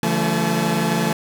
sawtooth tone cluster, 143.4 / 170.3 / 190.4 / 222 / 856 Hz, D3 / F3 / F#3 / A3 / A5, -41 / -43 / +50 / +16 / -48 cents, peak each -23 / -18 / -26 / -18 / -23 dBFS, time 0.03-1.13 s, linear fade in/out 2 ms, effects none

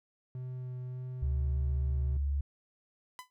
triangle tone with vibrato, 126.7 Hz, B2, 45 cents sharp, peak -35 dBFS, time 0.35-2.17 s, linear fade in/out 2 ms, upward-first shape sine, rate 1.7 Hz, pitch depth 10 cents each way
sine tone with pitch glide, 71.1 to 70.36 Hz, C#2 to C#2, +45 to +26 cents, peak -28 dBFS, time 1.22-2.41 s, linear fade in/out 5 ms, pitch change -19 cents, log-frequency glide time 1.52-1.84 s
sawtooth tone with exponential decay, 1005 Hz, B5, 30 cents sharp, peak -35 dBFS, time 3.19-3.3 s, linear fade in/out 0 ms, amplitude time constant 23 ms
effects none

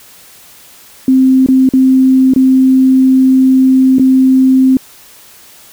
sine tone with dropouts, 261.6 Hz, C4, in tune, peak -4 dBFS, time 1.08-4.77 s, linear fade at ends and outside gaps 2 ms, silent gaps 1.463-1.486 / 1.69-1.736 / 2.337-2.361 / 3.985-3.995 s, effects white hiss -39 dBFS RMS until 5.72 s

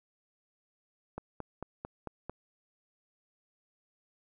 click train, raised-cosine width 1 ms, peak -24 dBFS, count 6, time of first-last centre 1.18-2.296 s, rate 4.48 Hz, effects none

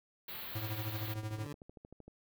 white band-stop noise, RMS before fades -44 dBFS, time 0.28-1.14 s, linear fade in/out 5 ms, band 4500 to 12000 Hz, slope 96 dB/octave
square tone with tremolo, 107.9 Hz, A2, 33 cents flat, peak -35 dBFS, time 0.55-1.47 s, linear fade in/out 5 ms, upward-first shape triangle, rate 13 Hz, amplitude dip 75%
20% pulse tone with exponential growth, 145.3 Hz, D3, 18 cents flat, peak -35 dBFS, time 1.02-1.53 s, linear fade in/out 5 ms, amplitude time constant 110 ms
click train, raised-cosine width 2 ms, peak -38 dBFS, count 14, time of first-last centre 1.08-2.08 s, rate 13 Hz
effects none

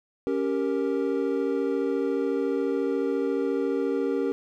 triangle chord, G diminished, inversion second, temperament equal, 277.2 / 392 / 466.2 Hz, Db4 / G4 / Bb4, 0 / 0 / 0 cents, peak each -26 dBFS, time 0.27-4.32 s, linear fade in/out 0 ms, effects none

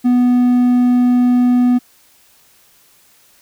triangle tone with hard clipping, 246.6 Hz, B3, 2 cents flat, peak -10 dBFS, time 0.04-1.79 s, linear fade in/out 20 ms, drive 6 dB, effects white hiss -51 dBFS RMS until 3.41 s

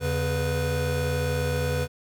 square tone cluster, 82.4 / 141.4 / 493.3 Hz, E2 / C#3 / B4, 0 / +35 / -2 cents, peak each -29 dBFS, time 0-1.88 s, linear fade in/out 50 ms, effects none

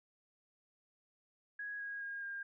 sine tone with pitch steps, 1661.2 / 1643.1 / 1625.1 / 1607.4 Hz, G#6 / G#6 / G#6 / G6, 0 / -19 / -38 / +43 cents, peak -40 dBFS, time 1.59-2.43 s, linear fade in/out 5 ms, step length 210 ms, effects none

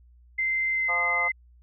sine tone with pitch glide, 2078 to 2062 Hz, C7 to C7, -12 to -26 cents, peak -23 dBFS, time 0.38-1.32 s, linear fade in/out 10 ms, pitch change -14 cents, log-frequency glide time 0.71-0.86 s
harmonic tone, 174.3 Hz, F3, 3 cents flat, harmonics 3 / 4 / 5 / 6 / 7, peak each -37 / -33 / -34 / -37 / -32 dBFS, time 0.88-1.29 s, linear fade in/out 20 ms
effects added 60 Hz sine -52 dBFS peak until 1.62 s

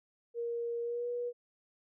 sine tone with pitch glide, 470 to 483.5 Hz, A#4 to B4, +14 to -37 cents, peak -33 dBFS, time 0.34-1.33 s, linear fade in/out 50 ms, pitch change +49 cents, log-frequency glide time 0.82-1.08 s, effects none

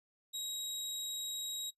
25% pulse tone, 3818 Hz, A#7, 41 cents sharp, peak -34 dBFS, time 0.33-1.71 s, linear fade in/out 20 ms, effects noise-tail reverb RT60 0.1 s tail -19 dB re dry + resampled to 32000 Hz

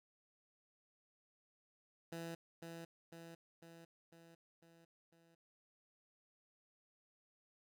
15% pulse tone with echo, 166.6 Hz, E3, 19 cents sharp, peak -38 dBFS, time 2.12-2.35 s, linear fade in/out 5 ms, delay 500 ms, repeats 6, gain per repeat -4 dB, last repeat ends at 5.35 s, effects none

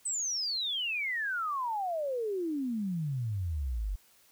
sine exponential sweep, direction down, 8280 to 45.01 Hz, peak -30 dBFS, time 0.05-3.96 s, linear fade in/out 10 ms, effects white hiss -63 dBFS RMS until 4.31 s

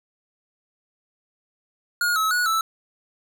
square tone with pitch steps, 1434 / 1291 / 1461 / 1317 Hz, F6 / E6 / F#6 / E6, +45 / -37 / -22 / -2 cents, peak -20 dBFS, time 2.01-2.61 s, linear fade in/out 2 ms, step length 150 ms, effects none

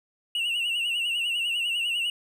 triangle tone with vibrato, 2812 Hz, F7, 11 cents sharp, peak -23 dBFS, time 0.35-2.1 s, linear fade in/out 2 ms, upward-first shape sine, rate 10 Hz, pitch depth 80 cents each way, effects none

